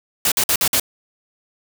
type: noise bursts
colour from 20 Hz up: white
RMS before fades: -17 dBFS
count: 5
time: 0.25-0.798 s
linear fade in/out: 2 ms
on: 68 ms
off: 52 ms
effects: none